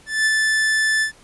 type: tone with ADSR envelope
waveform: 45% pulse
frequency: 1752 Hz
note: A6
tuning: 8 cents flat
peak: -14 dBFS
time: 0.06-1.12 s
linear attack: 200 ms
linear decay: 29 ms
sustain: -2 dB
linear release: 100 ms
effects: pink hiss -50 dBFS RMS until 1.23 s + resampled to 24000 Hz